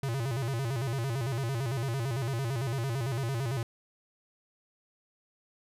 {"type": "tone with vibrato", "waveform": "square", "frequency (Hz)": 125.8, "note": "B2", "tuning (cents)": 32, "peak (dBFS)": -30, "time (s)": [0.03, 3.63], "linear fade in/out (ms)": 2, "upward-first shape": "square", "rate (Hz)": 8.9, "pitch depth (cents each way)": 150, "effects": ["resampled to 32000 Hz"]}